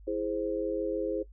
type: chord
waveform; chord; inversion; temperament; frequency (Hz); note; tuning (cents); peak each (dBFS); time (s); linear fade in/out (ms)
sine; E augmented; none; equal; 329.6 / 415.3 / 523.3; E4 / G#4 / B#4; 0 / 0 / 0; -33; 0.07-1.23; 10
effects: noise-tail reverb RT60 0.1 s tail -17 dB re dry + added 50 Hz sine -48 dBFS peak until 1.32 s